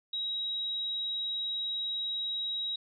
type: tone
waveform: sine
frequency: 3830 Hz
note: A#7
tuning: 46 cents sharp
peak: -31 dBFS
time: 0.13-2.76 s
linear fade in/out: 5 ms
effects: none